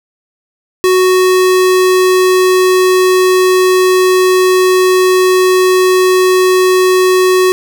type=tone; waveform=square; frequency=370 Hz; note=F#4; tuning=in tune; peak=-7 dBFS; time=0.84-7.52 s; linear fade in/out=0 ms; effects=8-bit